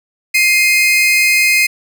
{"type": "tone pair together", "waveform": "40% pulse", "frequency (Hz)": [2105, 2505], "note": ["C7", "D#7"], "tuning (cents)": [10, 11], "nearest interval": "minor third", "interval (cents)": 301, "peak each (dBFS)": -11, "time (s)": [0.34, 1.67], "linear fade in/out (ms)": 10, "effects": []}